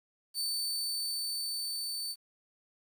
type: tone with level ramp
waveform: sawtooth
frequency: 4537 Hz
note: C#8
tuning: 39 cents sharp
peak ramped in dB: -28 to -32 dBFS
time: 0.34-2.16 s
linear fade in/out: 50 ms
effects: 10-bit